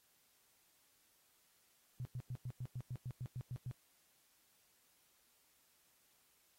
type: tone bursts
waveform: sine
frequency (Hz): 125.1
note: B2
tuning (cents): +23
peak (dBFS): -40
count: 12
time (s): 2-3.712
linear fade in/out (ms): 0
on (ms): 51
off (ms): 100
effects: white hiss -73 dBFS RMS until 6.58 s + AAC 48 kbps